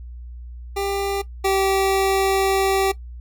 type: tone pair in turn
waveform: 25% pulse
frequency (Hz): 396.8 / 387.5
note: G4 / G4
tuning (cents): +21 / -20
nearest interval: unison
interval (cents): 41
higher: first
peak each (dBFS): -18 / -13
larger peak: second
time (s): 0.76-1.22 / 1.44-2.92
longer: second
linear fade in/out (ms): 10
effects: noise-tail reverb RT60 0.1 s tail -17 dB re dry + added 60 Hz sine -33 dBFS peak until 3.2 s